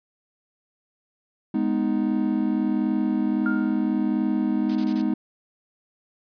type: chord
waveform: triangle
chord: G# minor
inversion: none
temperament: just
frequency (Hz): 207.7 / 249.2 / 311.5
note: G#3 / B3 / D#4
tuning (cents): 0 / +16 / +2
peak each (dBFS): -23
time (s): 1.54-5.14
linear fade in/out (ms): 5
type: tone with exponential decay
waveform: sine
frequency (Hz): 1408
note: F6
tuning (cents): +14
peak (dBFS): -24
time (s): 3.46-3.92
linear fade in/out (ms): 1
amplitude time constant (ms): 100
type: noise bursts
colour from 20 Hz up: blue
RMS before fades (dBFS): -33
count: 4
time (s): 4.69-5.019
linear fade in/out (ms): 5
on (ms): 65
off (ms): 23
effects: resampled to 11025 Hz